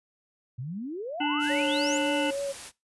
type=exponential sweep; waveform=sine; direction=up; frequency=116.1 to 7459 Hz; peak=-32 dBFS; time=0.58-1.98 s; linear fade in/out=10 ms
type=harmonic tone; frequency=294.8 Hz; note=D4; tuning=7 cents sharp; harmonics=1 / 3 / 5 / 7 / 9 / 10; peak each=-27 / -33 / -35 / -38 / -35 / -34 dBFS; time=1.2-2.31 s; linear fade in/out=10 ms
type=noise; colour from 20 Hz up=white; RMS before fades=-41 dBFS; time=1.39-2.72 s; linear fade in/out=50 ms
type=tone with vibrato; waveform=sine; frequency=554.4 Hz; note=C#5; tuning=in tune; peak=-28 dBFS; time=1.49-2.53 s; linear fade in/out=20 ms; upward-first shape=sine; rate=3.5 Hz; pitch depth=28 cents each way
effects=noise-tail reverb RT60 0.2 s tail -20 dB re dry + resampled to 24000 Hz